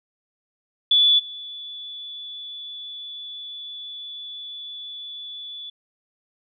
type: tone with level steps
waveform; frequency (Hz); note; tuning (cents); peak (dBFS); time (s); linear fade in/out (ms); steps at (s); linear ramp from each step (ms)
sine; 3451; A7; -34; -13 / -33; 0.91-5.7; 5; 1.18; 20
effects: none